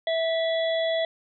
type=harmonic tone with a mistuned harmonic; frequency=655 Hz; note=E5; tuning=11 cents flat; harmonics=1 / 3 / 5 / 6; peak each=-23 / -33 / -32 / -43 dBFS; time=0.07-1.05 s; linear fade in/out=2 ms; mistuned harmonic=5; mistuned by=+55 cents; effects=none